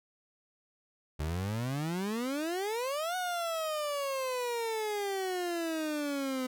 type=exponential two-way sweep; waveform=30% pulse; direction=up then down; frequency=72.5 to 740 to 253.2 Hz; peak=-29 dBFS; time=1.19-6.47 s; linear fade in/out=10 ms; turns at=3.16 s; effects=none